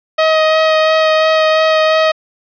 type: tone with vibrato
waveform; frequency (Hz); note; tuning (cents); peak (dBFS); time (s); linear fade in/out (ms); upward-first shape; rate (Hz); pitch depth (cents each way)
sawtooth; 631; D#5; +24; -5; 0.18-2.12; 10; sine; 2.9; 11
effects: resampled to 11025 Hz + 7-bit